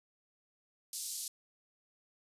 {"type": "band-pass noise", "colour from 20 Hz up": "white", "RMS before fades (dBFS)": -41, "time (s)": [0.93, 1.28], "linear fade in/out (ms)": 2, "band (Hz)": [4300, 11000], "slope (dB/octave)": 24, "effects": ["resampled to 32000 Hz"]}